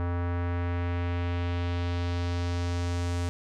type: tone with low-pass filter sweep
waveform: square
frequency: 87.31 Hz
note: F2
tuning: in tune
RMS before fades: -29 dBFS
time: 0-3.29 s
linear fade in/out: 0 ms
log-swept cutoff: 1400 to 8200 Hz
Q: 1.3
effects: none